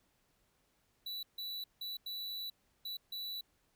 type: tone bursts at uneven times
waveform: square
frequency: 3951 Hz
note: B7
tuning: in tune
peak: -40 dBFS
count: 6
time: 1.06-1.23 / 1.38-1.64 / 1.81-1.97 / 2.06-2.5 / 2.85-2.97 / 3.12-3.41 s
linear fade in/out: 5 ms
effects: pink hiss -75 dBFS RMS until 3.75 s